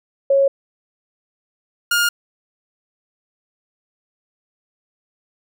sine / sawtooth tone pair in turn, 550 / 1416.7 Hz, C#5 / F6, -14 / +24 cents, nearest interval octave + major third, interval 1638 cents, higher second, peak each -11 dBFS, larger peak neither, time 0.3-0.48 / 1.91-2.09 s, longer neither, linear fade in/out 5 ms, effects none

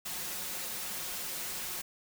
white noise with comb filter, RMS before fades -38 dBFS, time 0.05-1.82 s, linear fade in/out 10 ms, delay 5.5 ms, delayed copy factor +0.5, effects none

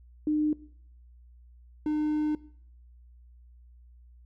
sine / triangle tone pair in turn, 303.2 / 303.2 Hz, D#4 / D#4, -45 / -45 cents, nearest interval unison, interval 0 cents, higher neither, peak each -23 dBFS, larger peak neither, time 0.27-0.53 / 1.86-2.35 s, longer second, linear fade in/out 2 ms, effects noise-tail reverb RT60 0.6 s tail -20 dB re dry + added 60 Hz sine -51 dBFS peak until 4.25 s

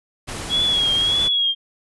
pink noise, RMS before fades -30 dBFS, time 0.27-1.29 s, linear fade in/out 20 ms
sine tone with vibrato, 3322 Hz, G#7, in tune, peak -16 dBFS, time 0.49-1.55 s, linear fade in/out 50 ms, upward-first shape triangle, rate 1.7 Hz, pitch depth 66 cents each way
effects resampled to 24000 Hz

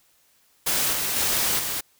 white noise with level steps, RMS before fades -23 / -26 / -23 / -28 dBFS, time 0.66-1.81 s, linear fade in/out 10 ms, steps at 0.93 / 1.16 / 1.59 s, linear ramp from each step 2 ms, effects white hiss -62 dBFS RMS until 1.99 s

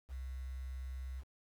sine tone with quantisation, 64.9 Hz, C2, 13 cents flat, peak -40 dBFS, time 0.08-1.24 s, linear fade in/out 50 ms, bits 10, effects none

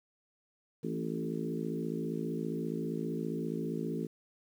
harmonic tone with a mistuned harmonic, 55 Hz, A1, in tune, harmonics 3 / 4 / 5 / 6 / 7 / 8, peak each -38 / -39 / -40 / -41 / -41 / -42 dBFS, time 0.83-4.07 s, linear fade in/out 10 ms, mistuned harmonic 4, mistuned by +29 cents, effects 10-bit

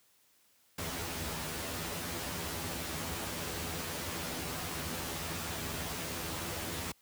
pink noise with comb filter, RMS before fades -38 dBFS, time 0.78-6.92 s, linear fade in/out 5 ms, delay 12 ms, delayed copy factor +1, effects white hiss -68 dBFS RMS until 7.01 s + high-pass 60 Hz 12 dB/octave

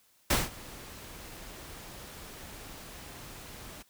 pink noise with ADSR envelope, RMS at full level -24 dBFS, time 0.3-3.83 s, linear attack 7 ms, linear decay 180 ms, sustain -22 dB, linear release 14 ms, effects white hiss -66 dBFS RMS until 3.89 s

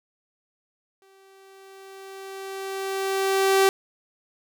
sawtooth tone with exponential growth, 387.2 Hz, G4, 21 cents flat, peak -11 dBFS, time 1.02-3.69 s, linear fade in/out 1 ms, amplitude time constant 580 ms, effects none

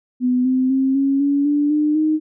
sine tone with pitch steps, 250.3 / 258.1 / 266.1 / 274.4 / 282.9 / 291.7 / 300.8 / 310.1 Hz, B3 / C4 / C4 / C#4 / C#4 / D4 / D4 / D#4, +23 / -23 / +29 / -17 / +35 / -12 / +42 / -6 cents, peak -14 dBFS, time 0.2-2.2 s, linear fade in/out 50 ms, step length 250 ms, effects none

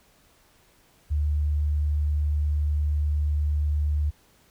sine tone, 74.3 Hz, D2, 21 cents sharp, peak -21 dBFS, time 1.1-4.11 s, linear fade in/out 20 ms, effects pink hiss -60 dBFS RMS until 4.5 s

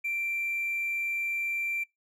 triangle tone with hard clipping, 2354 Hz, D7, 3 cents sharp, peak -29 dBFS, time 0.04-1.84 s, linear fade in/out 10 ms, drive 4 dB, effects noise-tail reverb RT60 0.2 s tail -25 dB re dry

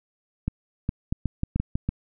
clicks, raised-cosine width 5 ms, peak -12 dBFS, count 9, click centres 0.48 / 0.891 / 1.125 / 1.257 / 1.434 / 1.56 / 1.6 / 1.755 / 1.89 s, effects none

